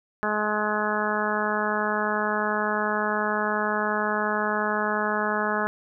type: harmonic tone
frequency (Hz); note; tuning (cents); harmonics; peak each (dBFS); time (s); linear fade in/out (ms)
211.4; G#3; +31; 1 / 2 / 3 / 4 / 5 / 6 / 7 / 8; -31 / -31 / -31 / -31 / -31 / -31 / -31 / -31; 0.23-5.67; 0
effects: none